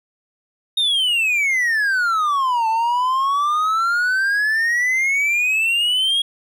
triangle exponential two-way sweep, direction down then up, 3729 to 880 to 3314 Hz, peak -14 dBFS, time 0.77-6.22 s, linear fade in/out 5 ms, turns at 2.68 s, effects none

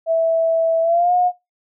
sine tone with pitch glide, 656 to 719.5 Hz, E5 to F#5, -9 to -49 cents, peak -13 dBFS, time 0.06-1.32 s, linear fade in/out 50 ms, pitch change +160 cents, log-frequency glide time 0.82-1.13 s, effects noise-tail reverb RT60 0.2 s tail -21 dB re dry

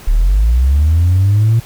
sine linear sweep, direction up, 34.65 to 116.54 Hz, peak -6 dBFS, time 0.07-1.6 s, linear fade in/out 10 ms, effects tanh soft clip ceiling -5 dBFS + pink hiss -37 dBFS RMS until 1.65 s

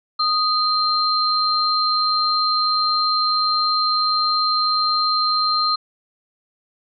sine tone pair together, 1244.5 / 4157 Hz, D#6 / C8, 0 / -12 cents, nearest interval octave + major sixth, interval 2088 cents, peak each -19 dBFS, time 0.19-5.76 s, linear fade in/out 10 ms, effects none

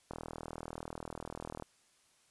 click train, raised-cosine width 1 ms, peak -27 dBFS, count 62, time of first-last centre 0.11-1.624 s, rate 40.3 Hz, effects white hiss -69 dBFS RMS until 2.3 s + resampled to 24000 Hz

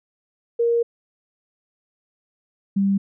sine tone pair in turn, 468.5 / 196.98 Hz, A#4 / G3, +9 / +9 cents, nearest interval octave + minor third, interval 1500 cents, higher first, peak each -16 dBFS, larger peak neither, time 0.59-0.83 / 2.76-2.98 s, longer first, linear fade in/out 10 ms, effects none

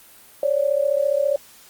sine tone pair together, 549 / 583.8 Hz, C#5 / D5, -17 / -10 cents, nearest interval minor second, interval 107 cents, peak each -20 dBFS, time 0.43-1.36 s, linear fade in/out 2 ms, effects white hiss -48 dBFS RMS until 1.69 s + Opus 32 kbps

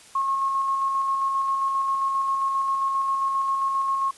sine tone with tremolo, 1085 Hz, C#6, 37 cents flat, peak -20 dBFS, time 0.15-4.11 s, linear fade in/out 5 ms, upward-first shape square, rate 7.5 Hz, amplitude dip 25%, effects white hiss -49 dBFS RMS until 4.17 s + resampled to 24000 Hz

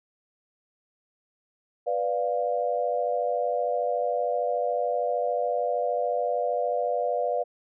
sine chord, B diminished, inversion none, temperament equal with one note detuned, 493.9 / 587.3 / 702.1 Hz, B4 / D5 / F5, 0 / 0 / +9 cents, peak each -28 dBFS, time 1.86-7.44 s, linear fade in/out 20 ms, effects none

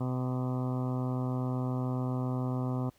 harmonic tone with a mistuned harmonic, 127.3 Hz, C3, 47 cents flat, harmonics 1 / 2 / 3 / 4 / 5 / 6 / 7 / 8 / 9 / 10, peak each -31 / -34 / -43 / -44 / -45 / -46 / -50 / -47 / -50 / -51 dBFS, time 0-2.9 s, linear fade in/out 10 ms, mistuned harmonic 10, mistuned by -47 cents, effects pink hiss -66 dBFS RMS until 2.98 s

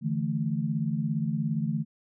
sine chord, D suspended second, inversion none, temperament equal with one note detuned, 147.6 / 164.81 / 220 Hz, D3 / E3 / A3, +9 / 0 / 0 cents, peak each -30 dBFS, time 0.01-1.85 s, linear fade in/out 50 ms, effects none

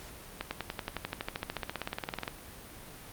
accelerating click train, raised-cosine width 0.3 ms, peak -17 dBFS, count 28, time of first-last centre 0.41-2.279 s, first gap 100 ms, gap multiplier 0.97, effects pink hiss -48 dBFS RMS until 3.12 s + Opus 48 kbps

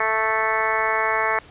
harmonic tone, 220 Hz, A3, in tune, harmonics 2 / 3 / 4 / 5 / 6 / 7 / 8 / 9 / 10, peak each -29 / -28 / -26 / -26 / -28 / -32 / -26 / -29 / -28 dBFS, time 0-1.39 s, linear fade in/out 2 ms, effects pink hiss -47 dBFS RMS until 1.5 s + resampled to 8000 Hz

